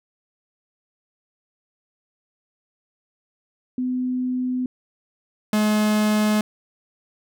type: tone pair in turn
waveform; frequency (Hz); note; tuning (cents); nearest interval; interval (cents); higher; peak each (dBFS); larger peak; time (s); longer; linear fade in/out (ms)
sine / 45% pulse; 252.7 / 212.5; B3 / G#3; +40 / +40; minor third; 300; first; -21 / -17; second; 3.78-4.66 / 5.53-6.41; neither; 2
effects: none